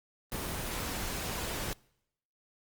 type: noise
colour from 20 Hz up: pink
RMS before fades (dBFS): -36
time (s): 0.32-1.73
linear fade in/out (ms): 0
effects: noise-tail reverb RT60 0.8 s tail -25 dB re dry + Opus 24 kbps